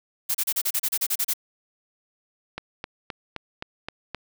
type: noise bursts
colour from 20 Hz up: blue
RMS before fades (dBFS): -24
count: 12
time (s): 0.29-1.337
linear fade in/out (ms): 10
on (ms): 57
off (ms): 33
type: click train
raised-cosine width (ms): 0.3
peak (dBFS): -15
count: 7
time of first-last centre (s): 2.58-4.147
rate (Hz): 3.83
effects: none